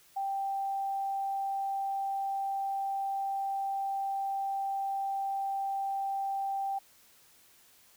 sine tone, 785 Hz, G5, 2 cents sharp, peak -30 dBFS, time 0.16-6.79 s, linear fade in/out 10 ms, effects white hiss -61 dBFS RMS until 7.96 s

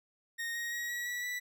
40% pulse tone with pitch steps, 1856 / 1877.6 / 1899.4 / 1921.5 / 1943.8 / 1966.4 Hz, A#6 / A#6 / A#6 / B6 / B6 / B6, -8 / +12 / +32 / -48 / -28 / -8 cents, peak -34 dBFS, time 0.38-1.4 s, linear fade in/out 20 ms, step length 170 ms, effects none

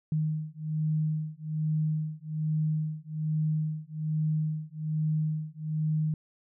sine beating tone pair, 154.5 / 155.7 Hz, D#3 / D#3, -12 / +2 cents, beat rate 1.2 Hz, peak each -30 dBFS, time 0.12-6.14 s, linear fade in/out 2 ms, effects none

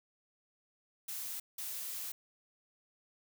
blue noise bursts at uneven times, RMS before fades -41 dBFS, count 2, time 1.08-1.4 / 1.58-2.12 s, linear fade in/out 5 ms, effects none

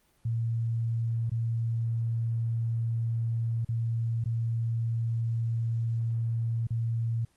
sine tone with dropouts, 115 Hz, A#2, 23 cents flat, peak -26 dBFS, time 0.25-7.25 s, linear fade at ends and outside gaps 5 ms, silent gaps 1.297-1.316 / 3.648-3.688 / 4.241-4.257 / 6.67-6.705 s, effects pink hiss -67 dBFS RMS until 7.36 s + Opus 24 kbps

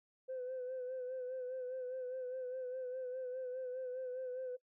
sine tone with vibrato, 509 Hz, C5, 48 cents flat, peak -38 dBFS, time 0.28-4.57 s, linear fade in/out 20 ms, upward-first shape sine, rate 4.9 Hz, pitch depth 43 cents each way, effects noise-tail reverb RT60 0.1 s tail -21 dB re dry + tanh soft clip ceiling -36 dBFS

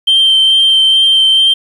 sine tone with vibrato, 3135 Hz, G7, 1 cent flat, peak -4 dBFS, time 0.07-1.54 s, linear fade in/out 10 ms, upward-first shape sine, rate 2.3 Hz, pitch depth 12 cents each way, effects tanh soft clip ceiling -3 dBFS + 7-bit

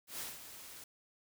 white noise with ADSR envelope, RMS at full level -41 dBFS, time 0.07-0.84 s, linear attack 120 ms, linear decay 180 ms, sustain -10 dB, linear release 4 ms, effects none

